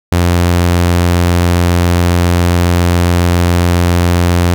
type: tone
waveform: sawtooth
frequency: 87.31 Hz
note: F2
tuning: in tune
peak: -4 dBFS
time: 0.12-4.54 s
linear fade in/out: 0 ms
effects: none